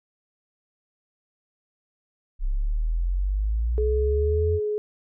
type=exponential sweep; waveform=sine; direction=up; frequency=32.24 to 87.31 Hz; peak=-21 dBFS; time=2.39-4.6 s; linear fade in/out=50 ms
type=tone with vibrato; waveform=sine; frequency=423.5 Hz; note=G#4; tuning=34 cents sharp; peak=-23 dBFS; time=3.78-4.78 s; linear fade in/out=0 ms; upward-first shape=sine; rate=1.9 Hz; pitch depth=11 cents each way
effects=none